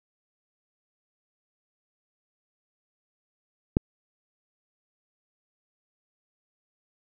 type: click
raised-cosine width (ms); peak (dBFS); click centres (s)
3; -6; 3.769
effects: none